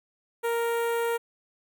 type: tone with notch filter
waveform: sawtooth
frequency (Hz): 466.2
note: A#4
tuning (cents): 0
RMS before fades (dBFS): -27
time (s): 0.43-1.18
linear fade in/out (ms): 20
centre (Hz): 5000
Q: 0.56
effects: none